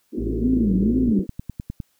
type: band-pass noise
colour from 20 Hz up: pink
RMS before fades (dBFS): -27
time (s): 0.12-1.27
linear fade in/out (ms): 50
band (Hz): 210 to 410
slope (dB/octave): 48
type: harmonic tone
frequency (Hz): 55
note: A1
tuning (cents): 0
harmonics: 1 / 2 / 3 / 4 / 5 / 6 / 7 / 8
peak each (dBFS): -26 / -32 / -36 / -44 / -48 / -49 / -45 / -51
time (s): 0.17-1.14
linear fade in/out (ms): 50
type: tone with vibrato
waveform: sine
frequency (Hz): 220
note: A3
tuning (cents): 0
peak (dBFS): -17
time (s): 0.4-1.24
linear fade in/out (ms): 50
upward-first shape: sine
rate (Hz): 2.1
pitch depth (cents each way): 290
type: click train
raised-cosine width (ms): 5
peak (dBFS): -17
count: 8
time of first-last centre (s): 1.09-1.802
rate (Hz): 9.83
effects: white hiss -66 dBFS RMS until 1.99 s